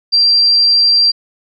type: tone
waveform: sine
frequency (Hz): 4722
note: D8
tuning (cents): +9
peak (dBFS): -7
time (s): 0.12-1.12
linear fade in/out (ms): 20
effects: none